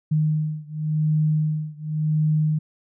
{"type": "beating tone pair", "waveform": "sine", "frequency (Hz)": [153.7, 154.61], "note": ["D#3", "D#3"], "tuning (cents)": [-21, -11], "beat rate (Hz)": 0.91, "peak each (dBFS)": [-22, -23], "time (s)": [0.11, 2.59], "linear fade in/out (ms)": 10, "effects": []}